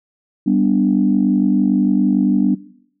sine chord, G major, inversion none, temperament equal, 196 / 246.9 / 293.7 Hz, G3 / B3 / D4, 0 / 0 / 0 cents, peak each -16 dBFS, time 0.46-2.55 s, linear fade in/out 10 ms, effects noise-tail reverb RT60 0.7 s tail -19 dB re dry + tanh soft clip ceiling -3 dBFS

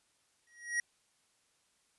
square tone with exponential growth, 1900 Hz, A#6, 33 cents sharp, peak -28 dBFS, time 0.47-0.8 s, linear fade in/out 2 ms, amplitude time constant 70 ms, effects white hiss -73 dBFS RMS until 1.98 s + resampled to 24000 Hz

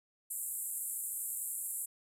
pink band-pass noise, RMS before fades -39 dBFS, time 0.3-1.86 s, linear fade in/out 10 ms, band 7600 to 14000 Hz, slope 96 dB/octave, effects none

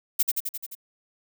violet noise with echo, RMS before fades -20 dBFS, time 0.19-0.23 s, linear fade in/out 10 ms, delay 87 ms, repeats 6, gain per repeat -3 dB, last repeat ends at 0.752 s, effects none

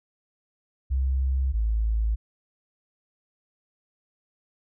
sine tone pair in turn, 66 / 54.67 Hz, C2 / A1, +16 / -10 cents, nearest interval minor third, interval 326 cents, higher first, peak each -21 dBFS, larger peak neither, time 0.9-1.53 / 1.53-2.16 s, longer neither, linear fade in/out 20 ms, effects none

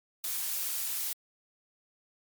blue noise, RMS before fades -33 dBFS, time 0.24-1.13 s, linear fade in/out 2 ms, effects MP3 96 kbps

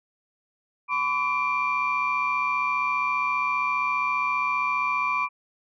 sine tone cluster, 1009 / 1144 / 2370 Hz, B5 / D6 / D7, +37 / -46 / +15 cents, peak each -26 dBFS, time 0.88-5.29 s, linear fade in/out 50 ms, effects tanh soft clip ceiling -15 dBFS

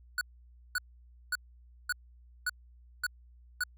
square tone bursts, 1471 Hz, F#6, 11 cents flat, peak -29 dBFS, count 7, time 0.18-3.637 s, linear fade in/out 2 ms, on 31 ms, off 540 ms, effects added 60 Hz sine -54 dBFS peak until 3.77 s

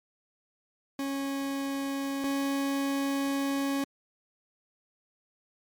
40% pulse tone pair in turn, 275.3 / 276.5 Hz, C#4 / C#4, -12 / -4 cents, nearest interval unison, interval 8 cents, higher second, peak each -29 / -26 dBFS, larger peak second, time 0.99-2.24 / 2.24-3.84 s, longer second, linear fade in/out 2 ms, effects MP3 96 kbps

